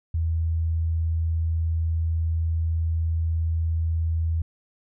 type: tone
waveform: sine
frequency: 81.7 Hz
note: E2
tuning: 15 cents flat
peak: -21 dBFS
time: 0.14-4.42 s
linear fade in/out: 5 ms
effects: none